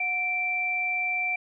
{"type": "tone pair together", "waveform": "sine", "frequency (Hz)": [730, 2345], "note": ["F#5", "D7"], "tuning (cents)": [-24, -3], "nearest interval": "octave + minor sixth", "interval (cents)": 2021, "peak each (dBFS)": [-34, -25], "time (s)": [0, 1.36], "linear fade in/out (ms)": 5, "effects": []}